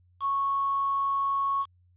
sine tone with quantisation, 1104 Hz, C#6, 7 cents flat, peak -24 dBFS, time 0.2-1.66 s, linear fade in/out 50 ms, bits 7, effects added 89 Hz sine -59 dBFS peak until 1.96 s + resampled to 8000 Hz

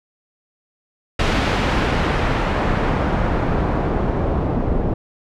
pink noise with low-pass filter sweep, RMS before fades -19 dBFS, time 1.19-4.94 s, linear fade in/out 5 ms, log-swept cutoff 3400 to 580 Hz, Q 0.72, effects none

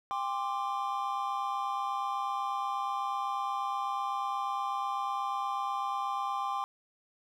triangle chord, G suspended fourth, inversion none, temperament equal with one note detuned, 798.2 / 1046.5 / 1174.7 Hz, G5 / C6 / D6, +31 / 0 / 0 cents, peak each -33 / -33 / -34 dBFS, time 0.11-6.64 s, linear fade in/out 0 ms, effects none

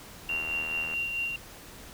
sine tone with tremolo, 2763 Hz, F7, 19 cents flat, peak -27 dBFS, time 0.29-1.36 s, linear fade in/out 2 ms, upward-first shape sine, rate 4.6 Hz, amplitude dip 40%
click train, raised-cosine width 0.5 ms, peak -26 dBFS, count 52, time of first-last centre 0.3-0.938 s, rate 80 Hz
effects pink hiss -47 dBFS RMS until 1.93 s

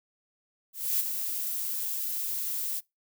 violet noise with ADSR envelope, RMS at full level -25 dBFS, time 0.73-2.81 s, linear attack 270 ms, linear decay 13 ms, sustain -7 dB, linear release 30 ms, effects noise-tail reverb RT60 0.2 s tail -24 dB re dry

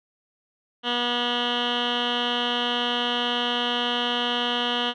10% pulse tone with low-pass filter, 241.9 Hz, B3, 36 cents flat, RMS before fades -25 dBFS, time 0.83-4.94 s, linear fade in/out 50 ms, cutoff 3000 Hz, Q 8.9, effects none

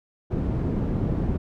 white low-pass noise, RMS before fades -25 dBFS, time 0.3-1.38 s, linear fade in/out 20 ms, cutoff 210 Hz, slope 12 dB/octave, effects none

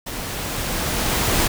pink noise with level ramp, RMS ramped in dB -30 to -18 dBFS, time 0.06-1.48 s, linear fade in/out 10 ms, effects none

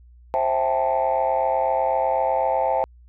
sine chord, A minor seventh, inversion first, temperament just, 528 / 660 / 792 / 880 Hz, C5 / E5 / G5 / A5, +16 / +2 / +18 / 0 cents, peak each -23 dBFS, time 0.34-2.84 s, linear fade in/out 0 ms, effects tanh soft clip ceiling -12 dBFS + added 60 Hz sine -46 dBFS peak until 3.08 s

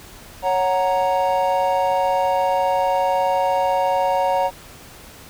triangle chord, F# major, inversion second, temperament equal, 554.4 / 740 / 932.3 Hz, C#5 / F#5 / A#5, 0 / 0 / 0 cents, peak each -19 dBFS, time 0.42-4.51 s, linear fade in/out 50 ms, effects pink hiss -42 dBFS RMS until 5.29 s

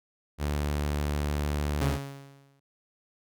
sawtooth tone, 73.42 Hz, D2, in tune, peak -23 dBFS, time 0.38-1.99 s, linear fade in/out 50 ms
sawtooth tone with exponential decay, 138.59 Hz, C#3, in tune, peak -21 dBFS, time 1.81-2.6 s, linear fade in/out 5 ms, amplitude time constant 170 ms
effects none

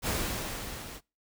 pink noise with level ramp, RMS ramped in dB -29 to -44 dBFS, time 0.02-1.01 s, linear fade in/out 50 ms, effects noise-tail reverb RT60 0.3 s tail -26 dB re dry

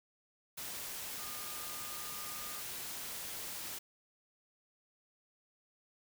sine tone in noise, 1216 Hz, D#6, 40 cents flat, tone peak -51 dBFS, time 1.18-2.61 s, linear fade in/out 10 ms, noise white, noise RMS -43 dBFS, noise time 0.57-3.79 s, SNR -11 dB, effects none

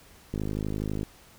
click train, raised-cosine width 3 ms, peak -18 dBFS, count 37, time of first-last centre 0.34-1.031 s, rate 52.1 Hz, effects pink hiss -54 dBFS RMS until 1.38 s

